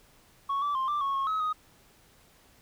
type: tone with pitch steps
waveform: sine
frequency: 1109 / 1159 / 1054 / 1179 / 1102 / 1089 / 1280 / 1249 Hz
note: C#6 / D6 / C6 / D6 / C#6 / C#6 / D#6 / D#6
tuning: 0 / -23 / +12 / +6 / -11 / -31 / +49 / +6 cents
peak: -24 dBFS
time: 0.49-1.53 s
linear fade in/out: 10 ms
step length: 130 ms
effects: tanh soft clip ceiling -25 dBFS + pink hiss -60 dBFS RMS until 2.61 s